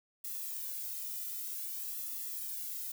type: noise with flanger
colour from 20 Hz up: violet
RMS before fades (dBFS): -40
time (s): 0.24-2.92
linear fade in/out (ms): 5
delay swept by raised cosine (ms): 1.3 to 1.84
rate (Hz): 0.53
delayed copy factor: -0.85
effects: none